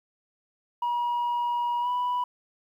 sine tone with pitch glide, 960 to 984.7 Hz, B5 to B5, -49 to -5 cents, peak -22 dBFS, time 0.82-2.24 s, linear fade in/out 5 ms, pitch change +44 cents, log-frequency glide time 1.81-1.88 s, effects tanh soft clip ceiling -23 dBFS + 10-bit

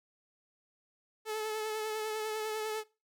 sawtooth tone with vibrato, 432.9 Hz, A4, 28 cents flat, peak -30 dBFS, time 1.25-2.84 s, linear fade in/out 50 ms, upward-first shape triangle, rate 10 Hz, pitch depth 32 cents each way, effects noise-tail reverb RT60 0.3 s tail -22 dB re dry

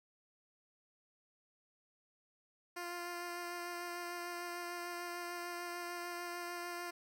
10% pulse tone with vibrato, 349.2 Hz, F4, in tune, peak -33 dBFS, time 2.76-6.91 s, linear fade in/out 10 ms, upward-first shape sine, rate 6.7 Hz, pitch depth 12 cents each way, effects none

